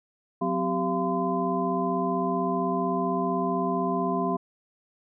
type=tone cluster; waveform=sine; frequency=182.1 / 257.8 / 389.3 / 686 / 1024 Hz; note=F#3 / C4 / G4 / F5 / C6; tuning=-27 / -26 / -12 / -31 / -38 cents; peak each=-30 dBFS; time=0.41-4.37 s; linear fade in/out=10 ms; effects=none